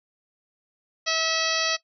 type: harmonic tone with a mistuned harmonic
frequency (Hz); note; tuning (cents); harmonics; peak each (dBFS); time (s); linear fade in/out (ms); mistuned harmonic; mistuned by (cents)
647; E5; -32; 1 / 2 / 3 / 4 / 5 / 6 / 7 / 8 / 9; -31 / -31 / -31 / -31 / -31 / -31 / -31 / -31 / -31; 1.06-1.77; 20; 6; +25
effects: noise-tail reverb RT60 0.1 s tail -18 dB re dry